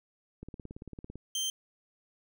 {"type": "click train", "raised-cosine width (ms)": 3, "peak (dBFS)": -30, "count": 14, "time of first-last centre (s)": [0.43, 1.156], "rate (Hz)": 17.9}
{"type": "tone", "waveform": "25% pulse", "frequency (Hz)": 3136, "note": "G7", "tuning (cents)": 0, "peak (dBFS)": -27, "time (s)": [1.35, 1.5], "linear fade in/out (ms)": 2}
{"effects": []}